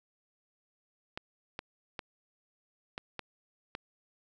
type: clicks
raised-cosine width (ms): 0.3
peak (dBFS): -21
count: 6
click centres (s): 1.175 / 1.591 / 1.992 / 2.979 / 3.193 / 3.751
effects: none